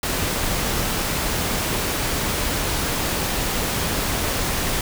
pink noise, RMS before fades -23 dBFS, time 0.03-4.81 s, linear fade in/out 2 ms, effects none

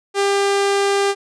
sawtooth tone, 398.6 Hz, G4, 29 cents sharp, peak -11 dBFS, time 0.14-1.15 s, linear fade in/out 50 ms, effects resampled to 22050 Hz

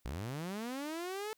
sawtooth linear sweep, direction up, 51.91 to 441.3 Hz, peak -34 dBFS, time 0.05-1.33 s, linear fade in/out 0 ms, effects white hiss -75 dBFS RMS until 1.37 s

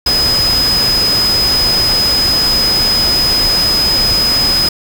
sine tone in noise, 5030 Hz, D#8, 18 cents sharp, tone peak -10 dBFS, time 0.06-4.69 s, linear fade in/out 5 ms, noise pink, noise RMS -19 dBFS, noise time 0.06-4.69 s, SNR +6 dB, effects none

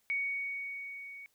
sine tone with level ramp, 2235 Hz, C#7, 14 cents sharp, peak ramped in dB -29 to -45 dBFS, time 0.1-1.26 s, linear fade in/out 0 ms, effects white hiss -73 dBFS RMS until 1.34 s

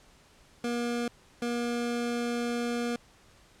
25% pulse tone pair in turn, 238.5 / 238.5 Hz, A#3 / A#3, +40 / +40 cents, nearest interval unison, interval 0 cents, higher neither, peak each -25 dBFS, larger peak neither, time 0.64-1.08 / 1.42-2.96 s, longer second, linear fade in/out 2 ms, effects pink hiss -59 dBFS RMS until 3.6 s + low-pass 9000 Hz 12 dB/octave

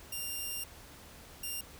5% pulse tone bursts at uneven times, 2790 Hz, F7, 2 cents flat, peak -27 dBFS, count 2, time 0.12-0.64 / 1.43-1.61 s, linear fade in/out 5 ms, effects added 73 Hz sine -61 dBFS peak until 1.79 s + pink hiss -53 dBFS RMS until 1.79 s

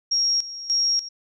sine tone with tremolo, 5588 Hz, F8, in tune, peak -18 dBFS, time 0.11-1.09 s, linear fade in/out 10 ms, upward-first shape square, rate 1.7 Hz, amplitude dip 80%, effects none

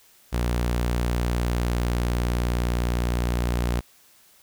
sawtooth tone, 59.8 Hz, A#1, 45 cents sharp, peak -18 dBFS, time 0.32-3.81 s, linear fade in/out 20 ms, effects white hiss -56 dBFS RMS until 4.42 s

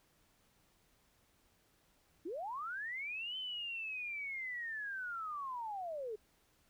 sine linear two-way sweep, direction up then down, 293.7 to 3082 to 408.6 Hz, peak -39 dBFS, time 2.25-6.16 s, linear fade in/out 10 ms, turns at 3.37 s, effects pink hiss -72 dBFS RMS until 6.69 s

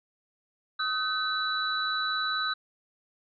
sine tone cluster, 1265 / 1526 / 3952 Hz, D#6 / G6 / B7, +28 / -47 / 0 cents, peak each -31 dBFS, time 0.79-2.54 s, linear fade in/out 10 ms, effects none

